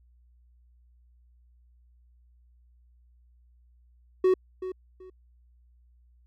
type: tone with echo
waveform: triangle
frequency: 372 Hz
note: F#4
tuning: 9 cents sharp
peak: -16 dBFS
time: 4.24-4.34 s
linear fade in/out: 5 ms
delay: 380 ms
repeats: 2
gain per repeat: -13 dB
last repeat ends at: 5.1 s
effects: added 60 Hz sine -57 dBFS peak until 6.26 s